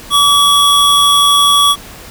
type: tone pair together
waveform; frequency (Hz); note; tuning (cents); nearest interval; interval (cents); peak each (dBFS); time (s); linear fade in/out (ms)
square; 1148 / 3352; D6 / G#7; -40 / +15; octave + perfect fifth; 1855; -10; 0.1-1.76; 50
effects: pink hiss -33 dBFS RMS until 2.1 s